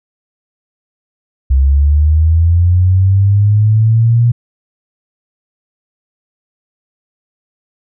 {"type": "linear sweep", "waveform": "sine", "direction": "up", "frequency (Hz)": [65.3, 120], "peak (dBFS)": -6, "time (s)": [1.5, 4.32], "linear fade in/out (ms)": 10, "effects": []}